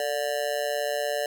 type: tone with amplitude modulation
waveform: square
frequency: 584 Hz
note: D5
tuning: 10 cents flat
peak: -22 dBFS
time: 0-1.26 s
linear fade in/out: 2 ms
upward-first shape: sine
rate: 137 Hz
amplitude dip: 100%
effects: none